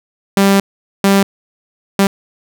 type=tone bursts at uneven times; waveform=sawtooth; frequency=196.9 Hz; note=G3; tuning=8 cents sharp; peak=-4 dBFS; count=3; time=0.37-0.6 / 1.04-1.23 / 1.99-2.07 s; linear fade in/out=2 ms; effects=none